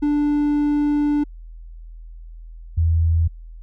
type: tone pair in turn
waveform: triangle / sine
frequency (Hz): 293.6 / 82.39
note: D4 / E2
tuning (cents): 0 / 0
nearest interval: octave + minor seventh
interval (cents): 2200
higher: first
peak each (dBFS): -14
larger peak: neither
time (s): 0.02-1.24 / 2.77-3.28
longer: first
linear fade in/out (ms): 10
effects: added 41 Hz sine -35 dBFS peak until 3.62 s